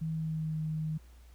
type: tone with pitch glide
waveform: sine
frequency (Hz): 160 to 156.44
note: D#3 to D#3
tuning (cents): +49 to +10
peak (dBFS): -31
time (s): 0.01-0.98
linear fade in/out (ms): 10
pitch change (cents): -39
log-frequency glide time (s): 0.12-0.57
effects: added 60 Hz sine -52 dBFS peak until 1.34 s + pink hiss -65 dBFS RMS until 1.34 s